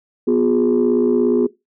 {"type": "chord", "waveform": "sine", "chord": "F diminished", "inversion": "second", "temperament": "equal with one note detuned", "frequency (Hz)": [246.9, 358.2, 415.3], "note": ["Cb4", "F4", "Ab4"], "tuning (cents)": [0, 44, 0], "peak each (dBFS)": -16, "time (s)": [0.27, 1.47], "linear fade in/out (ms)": 10, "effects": ["noise-tail reverb RT60 0.2 s tail -19 dB re dry", "tanh soft clip ceiling -7 dBFS"]}